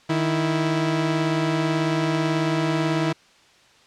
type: tone pair together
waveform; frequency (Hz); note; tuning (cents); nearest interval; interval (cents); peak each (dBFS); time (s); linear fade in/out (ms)
sawtooth; 155.24 / 328.7; D#3 / E4; -4 / -5; octave + minor second; 1299; -19; 0.09-3.13; 10
effects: white hiss -54 dBFS RMS until 3.86 s + low-pass 5000 Hz 12 dB/octave